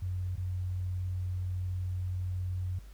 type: tone with dropouts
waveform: sine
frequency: 91.4 Hz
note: F#2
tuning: 21 cents flat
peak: -31 dBFS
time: 0.02-2.79 s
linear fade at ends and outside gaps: 5 ms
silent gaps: 0.357-0.378 s
effects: added 50 Hz sine -46 dBFS peak until 2.93 s + pink hiss -62 dBFS RMS until 2.93 s